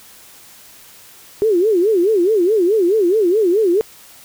sine tone with vibrato, 391.1 Hz, G4, 4 cents flat, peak -11 dBFS, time 1.42-3.81 s, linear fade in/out 0 ms, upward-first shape sine, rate 4.7 Hz, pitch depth 240 cents each way, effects white hiss -43 dBFS RMS until 4.24 s

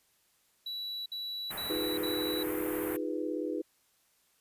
triangle tone bursts, 3932 Hz, B7, 8 cents flat, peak -34 dBFS, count 4, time 0.66-2.431 s, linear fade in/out 5 ms, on 400 ms, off 57 ms
white band-stop noise, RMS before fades -36 dBFS, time 1.5-2.97 s, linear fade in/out 10 ms, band 2000 to 13000 Hz, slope 24 dB/octave
sine chord, F half-diminished seventh, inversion third, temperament equal with one note detuned, 311.1 / 349.2 / 409.4 / 493.9 Hz, Eb4 / F4 / Ab4 / Cb5, 0 / 0 / -25 / 0 cents, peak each -35 / -38 / -38 / -38 dBFS, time 1.69-3.62 s, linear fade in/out 10 ms
effects white hiss -70 dBFS RMS until 4.4 s + resampled to 32000 Hz

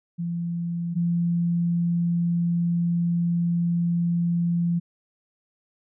sine tone pair in turn, 170.8 / 171.45 Hz, F3 / F3, -38 / -32 cents, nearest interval unison, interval 6 cents, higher second, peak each -25 / -20 dBFS, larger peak second, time 0.18-0.95 / 0.95-4.8 s, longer second, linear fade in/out 20 ms, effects none

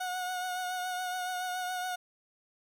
30% pulse tone with vibrato, 730 Hz, F#5, 24 cents flat, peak -30 dBFS, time 0-1.96 s, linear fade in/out 10 ms, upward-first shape triangle, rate 7.1 Hz, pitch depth 29 cents each way, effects none

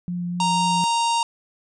sine tone with vibrato, 176 Hz, F3, 14 cents sharp, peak -24 dBFS, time 0.08-0.84 s, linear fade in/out 0 ms, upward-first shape sine, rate 4 Hz, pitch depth 10 cents each way
harmonic tone, 930 Hz, A#5, 4 cents flat, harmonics 1 / 3 / 4 / 5 / 6 / 7 / 8 / 9 / 10, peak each -19 / -29 / -31 / -33 / -35 / -36 / -37 / -38 / -39 dBFS, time 0.4-1.23 s, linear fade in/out 2 ms
effects none

